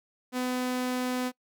sawtooth tone, 251.7 Hz, B3, 33 cents sharp, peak -24 dBFS, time 0.32-1.32 s, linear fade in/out 50 ms, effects noise-tail reverb RT60 0.1 s tail -22 dB re dry

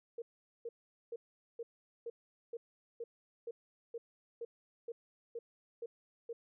sine tone bursts, 466.2 Hz, A#4, in tune, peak -39 dBFS, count 14, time 0.18-6.33 s, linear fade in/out 5 ms, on 40 ms, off 430 ms, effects none

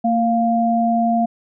sine tone pair together, 229.1 / 698.5 Hz, A#3 / F5, -30 / 0 cents, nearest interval octave + perfect fifth, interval 1930 cents, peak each -17 dBFS, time 0.04-1.26 s, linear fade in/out 10 ms, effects none

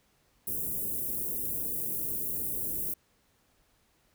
white band-stop noise, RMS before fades -33 dBFS, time 0.47-2.94 s, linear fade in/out 5 ms, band 450 to 11000 Hz, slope 24 dB/octave, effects pink hiss -69 dBFS RMS until 4.14 s

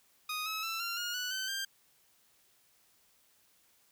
15% pulse tone with pitch steps, 1244.5 / 1288.4 / 1333.8 / 1380.9 / 1429.6 / 1480 / 1532.2 / 1586.2 Hz, D#6 / E6 / E6 / F6 / F6 / F#6 / G6 / G6, 0 / -40 / +20 / -20 / +40 / 0 / -40 / +20 cents, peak -28 dBFS, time 0.29-1.65 s, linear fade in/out 5 ms, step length 170 ms, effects white hiss -68 dBFS RMS until 3.91 s

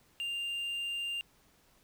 triangle tone with quantisation, 2794 Hz, F7, in tune, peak -32 dBFS, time 0.2-1.21 s, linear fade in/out 0 ms, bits 10, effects pink hiss -66 dBFS RMS until 1.83 s

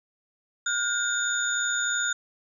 sine tone cluster, 1437 / 1560 / 3636 / 6890 Hz, F6 / G6 / A#7 / A8, +49 / -9 / -44 / -37 cents, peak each -27 / -33 / -32 / -29 dBFS, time 0.66-2.13 s, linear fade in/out 5 ms, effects none

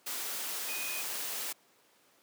sine tone in noise, 2489 Hz, D#7, in tune, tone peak -39 dBFS, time 0.68-1.02 s, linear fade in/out 10 ms, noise white, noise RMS -37 dBFS, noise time 0.06-1.53 s, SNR -5 dB, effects pink hiss -65 dBFS RMS until 2.22 s + high-pass 300 Hz 12 dB/octave

